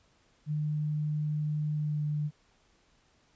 sine tone with pitch glide, 151 to 149.44 Hz, D3 to D3, +48 to +30 cents, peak -28 dBFS, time 0.46-2.31 s, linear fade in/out 50 ms, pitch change -18 cents, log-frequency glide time 1.76-2 s, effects pink hiss -67 dBFS RMS until 3.35 s + resampled to 16000 Hz

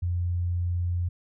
sine tone, 87.8 Hz, F2, 10 cents sharp, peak -24 dBFS, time 0.02-1.09 s, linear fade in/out 10 ms, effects none

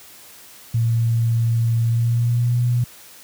sine tone with pitch glide, 115.5 to 121.52 Hz, A#2 to B2, -16 to -28 cents, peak -15 dBFS, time 0.74-2.84 s, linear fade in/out 5 ms, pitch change +88 cents, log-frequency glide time 1.85-2.58 s, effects white hiss -44 dBFS RMS until 3.23 s + high-pass 60 Hz 12 dB/octave

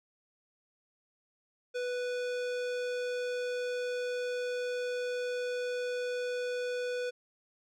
sine tone with hard clipping, 493.9 Hz, B4, in tune, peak -34 dBFS, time 1.74-7.11 s, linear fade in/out 20 ms, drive 18 dB, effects none

